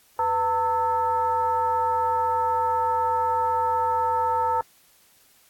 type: tone with frequency modulation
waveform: sine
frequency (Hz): 904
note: A5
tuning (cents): +47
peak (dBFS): -20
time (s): 0.19-4.61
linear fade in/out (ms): 2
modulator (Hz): 406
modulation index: 0.72
effects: white hiss -58 dBFS RMS until 5.49 s + AAC 64 kbps